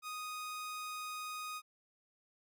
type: tone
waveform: sawtooth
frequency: 1244.5 Hz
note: D#6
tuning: in tune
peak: -37 dBFS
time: 0.02-1.62 s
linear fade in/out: 50 ms
effects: none